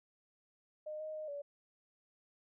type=tone with pitch steps; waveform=sine; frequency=612 / 622 / 618 / 573 Hz; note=D#5 / D#5 / D#5 / D5; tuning=-29 / -1 / -12 / -43 cents; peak=-40 dBFS; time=0.86-1.42 s; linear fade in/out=10 ms; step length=140 ms; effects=none